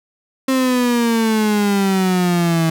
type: exponential sweep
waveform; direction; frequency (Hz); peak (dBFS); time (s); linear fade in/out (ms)
35% pulse; down; 265.8 to 161.2; -12; 0.48-2.7; 5
effects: none